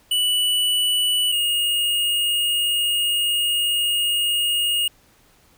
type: tone pair in turn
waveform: square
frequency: 2960 / 2857 Hz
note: F#7 / F7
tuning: 0 / +39 cents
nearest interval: minor second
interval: 61 cents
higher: first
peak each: -18 / -19 dBFS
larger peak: first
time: 0.11-1.32 / 1.32-4.88 s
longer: second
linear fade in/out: 5 ms
effects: pink hiss -56 dBFS RMS until 5.57 s